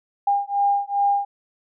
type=beating tone pair; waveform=sine; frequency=804 / 806.5 Hz; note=G5 / G5; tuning=+44 / +49 cents; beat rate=2.5 Hz; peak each=-21 dBFS; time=0.27-1.25 s; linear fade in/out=5 ms; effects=none